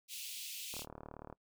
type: high-pass noise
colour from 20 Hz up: pink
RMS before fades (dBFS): -45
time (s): 0.08-0.86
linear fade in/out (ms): 50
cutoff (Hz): 2500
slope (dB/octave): 48
type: click train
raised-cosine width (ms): 1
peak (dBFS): -33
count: 23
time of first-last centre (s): 0.74-1.327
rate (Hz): 37.5
effects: noise-tail reverb RT60 0.1 s tail -24 dB re dry